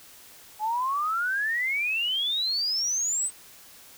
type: exponential sweep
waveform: sine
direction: up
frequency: 834 to 8372 Hz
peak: -24 dBFS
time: 0.59-3.31 s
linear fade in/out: 50 ms
effects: white hiss -50 dBFS RMS until 3.97 s